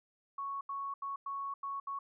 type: tone bursts at uneven times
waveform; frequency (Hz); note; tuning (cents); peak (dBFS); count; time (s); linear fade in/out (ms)
sine; 1108.7; C#6; 0; -36; 6; 0.38-0.61 / 0.69-0.94 / 1.02-1.16 / 1.26-1.54 / 1.63-1.8 / 1.87-1.99; 5
effects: none